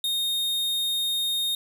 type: tone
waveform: 45% pulse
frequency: 3700 Hz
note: A#7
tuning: 14 cents flat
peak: -24 dBFS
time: 0.04-1.55 s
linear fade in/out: 2 ms
effects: none